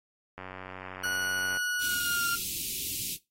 click train, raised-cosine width 0.5 ms, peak -25 dBFS, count 112, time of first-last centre 0.38-1.571 s, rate 93.2 Hz
40% pulse tone with pitch glide, 1464 to 1393.9 Hz, F#6 to F6, -19 to -4 cents, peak -28 dBFS, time 1.03-2.36 s, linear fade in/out 10 ms, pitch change -85 cents, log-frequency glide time 1.84-2.24 s
white band-stop noise, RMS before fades -34 dBFS, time 1.79-3.18 s, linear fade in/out 50 ms, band 390 to 2500 Hz, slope 48 dB/octave
effects noise-tail reverb RT60 0.2 s tail -17 dB re dry + AAC 48 kbps

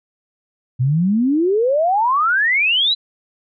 sine exponential sweep, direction up, 120.6 to 4069 Hz, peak -13 dBFS, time 0.79-2.95 s, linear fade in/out 20 ms, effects none

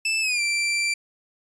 sawtooth tone with pitch glide, 2637 to 2349 Hz, E7 to D7, 0 to 0 cents, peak -18 dBFS, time 0.05-0.94 s, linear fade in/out 5 ms, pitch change -200 cents, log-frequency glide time 0.21-0.41 s, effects resampled to 22050 Hz

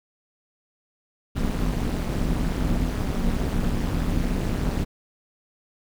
brown noise with amplitude modulation, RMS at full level -20 dBFS, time 1.35-4.85 s, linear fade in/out 20 ms, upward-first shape sine, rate 205 Hz, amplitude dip 95%, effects none

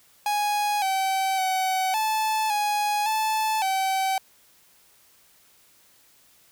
45% pulse tone with pitch steps, 830 / 768 / 754 / 871 / 832 / 872 / 767 Hz, G#5 / G5 / F#5 / A5 / G#5 / A5 / G5, -1 / -36 / +32 / -18 / +3 / -16 / -38 cents, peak -22 dBFS, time 0.26-4.18 s, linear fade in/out 2 ms, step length 560 ms, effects white hiss -58 dBFS RMS until 6.51 s

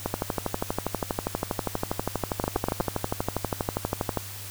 two click trains, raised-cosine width 1 ms, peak -11 / -10 dBFS, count 52 / 4, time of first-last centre 0.06-4.173 / 2.44-2.808 s, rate 12.4 / 8.16 Hz, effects added 99 Hz sine -41 dBFS peak until 4.5 s + white hiss -40 dBFS RMS until 4.5 s

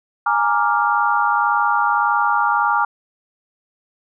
sine chord, Bb dominant seventh, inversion third, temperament equal, 830.6 / 932.3 / 1174.7 / 1396.9 Hz, Ab5 / Bb5 / D6 / F6, 0 / 0 / 0 / 0 cents, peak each -20 dBFS, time 0.26-2.85 s, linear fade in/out 5 ms, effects none

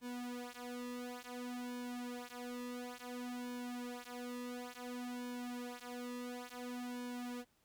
sawtooth tone with flanger, 245.6 Hz, B3, 9 cents flat, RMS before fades -45 dBFS, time 0.01-7.45 s, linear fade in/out 50 ms, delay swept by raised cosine 1.5 to 5.4 ms, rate 0.57 Hz, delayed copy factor -1, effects pink hiss -75 dBFS RMS until 7.64 s

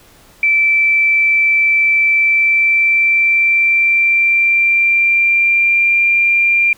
sine tone with pitch glide, 2327 to 2383 Hz, D7 to D7, -17 to +25 cents, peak -9 dBFS, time 0.43-6.73 s, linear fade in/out 2 ms, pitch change +42 cents, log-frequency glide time 2.1-6.06 s, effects pink hiss -46 dBFS RMS until 6.77 s

